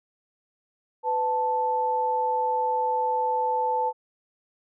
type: tone pair together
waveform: sine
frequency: 500.2 / 880 Hz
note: B4 / A5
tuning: +22 / 0 cents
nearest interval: minor seventh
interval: 978 cents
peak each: -28 / -23 dBFS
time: 1.03-3.93 s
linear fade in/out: 50 ms
effects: none